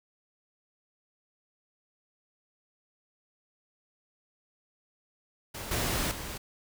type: noise with level steps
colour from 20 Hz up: pink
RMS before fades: -39 / -30 / -39 dBFS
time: 5.54-6.38 s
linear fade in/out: 10 ms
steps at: 5.71 / 6.11 s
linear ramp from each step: 5 ms
effects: none